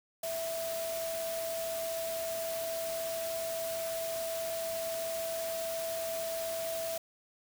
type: tone in noise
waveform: sine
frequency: 659.3 Hz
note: E5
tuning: in tune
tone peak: -34 dBFS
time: 0.23-6.98 s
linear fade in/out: 5 ms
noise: white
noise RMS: -41 dBFS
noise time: 0.23-6.98 s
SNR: +4 dB
effects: none